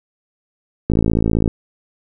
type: click train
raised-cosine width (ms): 3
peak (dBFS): -3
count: 33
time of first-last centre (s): 0.9-1.478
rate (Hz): 55.4
effects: none